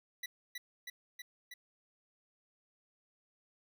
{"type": "tone with echo", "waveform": "25% pulse", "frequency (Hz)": 1965, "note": "B6", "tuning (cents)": -9, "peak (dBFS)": -35, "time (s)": [0.23, 0.26], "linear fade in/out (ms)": 5, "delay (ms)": 320, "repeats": 4, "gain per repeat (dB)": -2, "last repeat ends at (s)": 1.54, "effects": []}